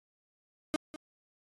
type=tone with echo; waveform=35% pulse; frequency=306.9 Hz; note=D#4; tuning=24 cents flat; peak=-25 dBFS; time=0.74-0.76 s; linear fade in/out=0 ms; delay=200 ms; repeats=1; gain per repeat=-14 dB; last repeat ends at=0.96 s; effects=AAC 32 kbps